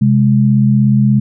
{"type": "tone pair together", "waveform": "sine", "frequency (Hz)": [130.81, 207.6], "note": ["C3", "G#3"], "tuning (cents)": [0, 0], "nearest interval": "minor sixth", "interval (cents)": 800, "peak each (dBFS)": -10, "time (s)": [0.01, 1.2], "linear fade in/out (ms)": 10, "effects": []}